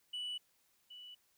sine tone with echo, 2960 Hz, F#7, in tune, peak -36 dBFS, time 0.13-0.38 s, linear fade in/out 10 ms, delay 770 ms, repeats 1, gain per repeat -13 dB, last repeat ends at 1.15 s, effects tanh soft clip ceiling -37 dBFS + white hiss -74 dBFS RMS until 1.37 s

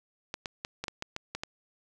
clicks, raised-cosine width 0.2 ms, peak -17 dBFS, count 9, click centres 0.341 / 0.458 / 0.649 / 0.84 / 0.882 / 1.024 / 1.164 / 1.35 / 1.435 s, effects none

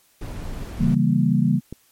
brown noise, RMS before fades -30 dBFS, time 0.21-0.95 s, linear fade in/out 5 ms
sine chord, C# diminished seventh, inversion none, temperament equal, 138.59 / 164.81 / 196 / 233.1 Hz, C#3 / E3 / G3 / Bb3, 0 / 0 / 0 / 0 cents, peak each -21 dBFS, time 0.78-1.61 s, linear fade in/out 50 ms
click, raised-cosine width 3 ms, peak -19 dBFS, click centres 1.726 s
effects white hiss -59 dBFS RMS until 1.91 s + MP3 64 kbps

